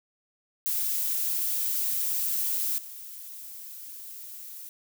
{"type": "noise with level steps", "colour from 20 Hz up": "violet", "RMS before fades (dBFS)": [-28, -42], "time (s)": [0.66, 4.69], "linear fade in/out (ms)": 0, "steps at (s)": 2.78, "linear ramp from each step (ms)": 2, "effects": []}